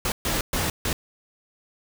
pink noise bursts at uneven times, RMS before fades -25 dBFS, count 4, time 0.05-0.12 / 0.25-0.41 / 0.53-0.7 / 0.85-0.93 s, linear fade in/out 2 ms, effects none

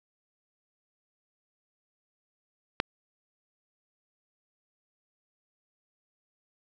click, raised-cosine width 0.3 ms, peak -8 dBFS, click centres 2.801 s, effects none

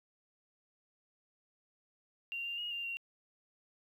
triangle tone with pitch steps, 2769 / 2789 / 2875 / 2791 / 2756 Hz, F7 / F7 / F7 / F7 / F7, -15 / -3 / +50 / -2 / -24 cents, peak -33 dBFS, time 2.32-2.97 s, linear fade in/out 0 ms, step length 130 ms, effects tanh soft clip ceiling -35 dBFS + 12-bit

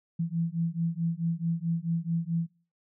sine beating tone pair, 164.81 / 169.41 Hz, E3 / E3, 0 / +48 cents, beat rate 4.6 Hz, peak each -30 dBFS, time 0.19-2.47 s, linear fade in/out 10 ms, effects noise-tail reverb RT60 0.4 s tail -21 dB re dry

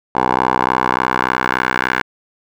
10% pulse tone with band-pass filter sweep, 63.4 Hz, B1, 46 cents sharp, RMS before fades -17 dBFS, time 0.15-2.02 s, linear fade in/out 5 ms, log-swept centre 850 to 1600 Hz, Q 2.1, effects none

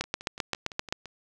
two click trains, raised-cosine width 0.2 ms, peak -24 / -10 dBFS, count 7 / 8, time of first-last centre 0.04-1.057 / 0.01-0.925 s, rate 5.9 / 7.65 Hz, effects none

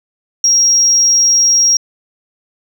sine tone, 5620 Hz, F8, 10 cents sharp, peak -6 dBFS, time 0.44-1.77 s, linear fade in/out 2 ms, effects tanh soft clip ceiling -3 dBFS

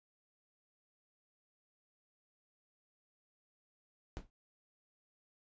brown noise with exponential decay, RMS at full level -38 dBFS, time 4.17-4.3 s, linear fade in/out 0 ms, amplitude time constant 27 ms, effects resampled to 16000 Hz

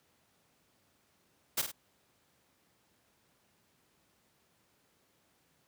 white noise with echo, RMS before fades -30 dBFS, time 1.57-1.62 s, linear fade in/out 10 ms, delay 49 ms, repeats 2, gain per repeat -7 dB, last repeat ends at 1.718 s, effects pink hiss -71 dBFS RMS until 5.67 s + high-pass 100 Hz 12 dB/octave

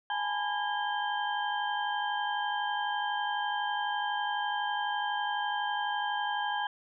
sine tone cluster, 829 / 881 / 991 / 1629 / 3130 Hz, G#5 / A5 / B5 / G#6 / G7, -3 / +2 / +6 / -34 / -3 cents, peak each -32 / -39 / -38 / -35 / -39 dBFS, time 0.1-6.67 s, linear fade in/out 2 ms, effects none

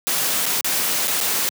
white noise with dropouts, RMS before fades -21 dBFS, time 0.07-1.49 s, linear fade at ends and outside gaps 0 ms, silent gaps 0.457-0.463 / 0.609-0.645 / 1.073-1.079 / 1.204-1.211 s, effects high-pass 150 Hz 12 dB/octave

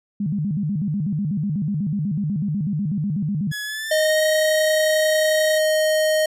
sine tone with vibrato, 175.5 Hz, F3, 9 cents sharp, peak -20 dBFS, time 0.2-3.52 s, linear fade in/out 5 ms, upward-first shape square, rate 8.1 Hz, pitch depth 260 cents each way
sawtooth tone with pitch glide, 1691 to 1898.1 Hz, G#6 to A#6, +31 to +31 cents, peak -23 dBFS, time 3.51-5.59 s, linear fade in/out 20 ms, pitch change +200 cents, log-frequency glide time 3.63-4.23 s
square tone, 622.3 Hz, D#5, in tune, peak -17 dBFS, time 3.91-6.26 s, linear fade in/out 5 ms
effects resampled to 32000 Hz

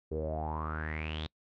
sawtooth tone with low-pass filter sweep, 77.78 Hz, D#2, in tune, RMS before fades -36 dBFS, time 0.11-1.27 s, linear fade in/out 10 ms, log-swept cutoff 420 to 3800 Hz, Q 9.7, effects noise-tail reverb RT60 0.1 s tail -26 dB re dry

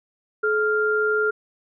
sine tone pair together, 428.2 / 1396.9 Hz, A4 / F6, -47 / 0 cents, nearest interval octave + minor sixth, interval 2047 cents, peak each -21 dBFS, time 0.43-1.31 s, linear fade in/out 10 ms, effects none

